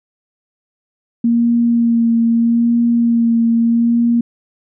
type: tone with vibrato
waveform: sine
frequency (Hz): 233.1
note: A#3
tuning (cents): 0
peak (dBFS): -10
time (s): 1.24-4.21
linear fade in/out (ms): 5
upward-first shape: sine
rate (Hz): 0.79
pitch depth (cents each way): 19
effects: none